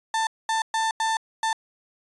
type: tone bursts at uneven times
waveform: 35% pulse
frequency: 890 Hz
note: A5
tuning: 20 cents sharp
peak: -20 dBFS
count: 5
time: 0.14-0.27 / 0.49-0.62 / 0.74-0.91 / 1-1.17 / 1.43-1.53 s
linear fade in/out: 2 ms
effects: resampled to 22050 Hz